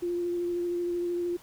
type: tone with vibrato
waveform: sine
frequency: 349.2 Hz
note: F4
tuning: in tune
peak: -27 dBFS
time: 0.02-1.37 s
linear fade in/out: 10 ms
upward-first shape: sine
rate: 13 Hz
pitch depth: 14 cents each way
effects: pink hiss -54 dBFS RMS until 1.42 s